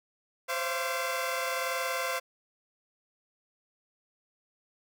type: tone cluster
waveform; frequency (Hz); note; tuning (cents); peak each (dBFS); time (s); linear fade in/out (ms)
15% pulse; 520 / 541 / 681 / 1162; C5 / C#5 / F5 / D6; -11 / -42 / -44 / -19; -26 / -35 / -28 / -34; 0.48-2.2; 20
effects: none